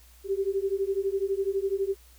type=beating tone pair; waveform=sine; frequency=385.2 / 397.2 Hz; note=G4 / G4; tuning=-30 / +23 cents; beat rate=12 Hz; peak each=-28 dBFS; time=0.24-1.96 s; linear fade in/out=50 ms; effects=added 60 Hz sine -53 dBFS peak until 2.18 s + white hiss -58 dBFS RMS until 2.18 s